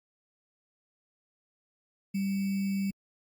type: tone with sample-and-hold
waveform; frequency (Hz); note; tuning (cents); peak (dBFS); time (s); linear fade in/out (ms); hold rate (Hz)
sine; 196; G3; 0; -27; 2.14-2.91; 10; 2450
effects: Opus 48 kbps